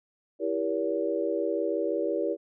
sine chord, E diminished seventh, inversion none, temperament just, 329.6 / 395.6 / 474.7 / 569.6 Hz, E4 / G4 / Bb4 / Db5, 0 / +16 / +31 / +47 cents, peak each -31 dBFS, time 0.39-2.37 s, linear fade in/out 50 ms, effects none

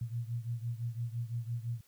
sine beating tone pair, 115.9 / 121.8 Hz, A#2 / B2, -10 / -24 cents, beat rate 5.9 Hz, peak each -36 / -39 dBFS, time 0.01-1.81 s, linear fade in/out 5 ms, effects white hiss -67 dBFS RMS until 1.87 s

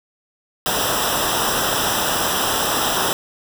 pink noise with comb filter, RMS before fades -20 dBFS, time 0.66-3.13 s, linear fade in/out 0 ms, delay 0.45 ms, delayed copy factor -0.85, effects none

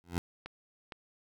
15% pulse tone with exponential growth, 87 Hz, F2, 6 cents flat, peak -21 dBFS, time 0.04-0.18 s, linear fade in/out 0 ms, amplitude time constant 30 ms
clicks, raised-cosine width 0.3 ms, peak -26 dBFS, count 2, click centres 0.46 / 0.922 s
effects none

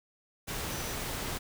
sine tone in noise, 5940 Hz, F#8, 6 cents sharp, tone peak -46 dBFS, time 0.7-0.96 s, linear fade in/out 20 ms, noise pink, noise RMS -36 dBFS, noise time 0.47-1.39 s, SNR -13 dB, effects none

